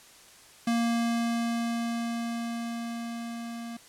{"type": "tone with level ramp", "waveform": "square", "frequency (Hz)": 233.1, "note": "A#3", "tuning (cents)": 0, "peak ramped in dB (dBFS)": [-24, -37], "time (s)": [0.67, 3.77], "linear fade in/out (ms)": 5, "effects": ["white hiss -53 dBFS RMS until 3.88 s", "low-pass 10000 Hz 12 dB/octave"]}